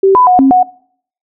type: tone with pitch steps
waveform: sine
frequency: 387.2 / 999 / 730 / 268 / 734 Hz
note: G4 / B5 / F#5 / C4 / F#5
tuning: -21 / +20 / -24 / +42 / -14 cents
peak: -4 dBFS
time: 0.03-0.63 s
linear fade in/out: 5 ms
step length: 120 ms
effects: noise-tail reverb RT60 0.6 s tail -24 dB re dry